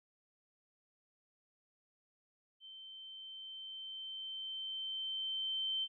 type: tone with level ramp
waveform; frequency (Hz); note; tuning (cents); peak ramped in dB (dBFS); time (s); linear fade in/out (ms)
sine; 3102; G7; -19; -50 to -33; 2.6-5.88; 50
effects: none